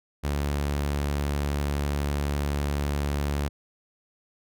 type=tone; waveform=sawtooth; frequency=71.9 Hz; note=D2; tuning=36 cents flat; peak=-21 dBFS; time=0.23-3.49 s; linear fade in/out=20 ms; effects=none